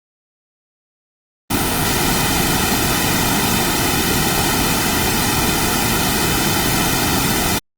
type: noise with comb filter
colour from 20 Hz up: pink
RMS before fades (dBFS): -17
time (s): 1.5-7.59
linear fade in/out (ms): 10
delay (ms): 1.8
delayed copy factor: -0.7
effects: Opus 32 kbps